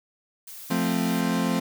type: noise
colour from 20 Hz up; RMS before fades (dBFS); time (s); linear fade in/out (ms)
blue; -41; 0.47-1.21; 5
type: chord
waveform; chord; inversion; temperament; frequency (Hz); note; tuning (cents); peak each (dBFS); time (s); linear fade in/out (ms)
40% pulse; F major; none; equal; 174.61 / 220 / 261.6; F3 / A3 / C4; 0 / 0 / 0; -26; 0.7-1.6; 10
effects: none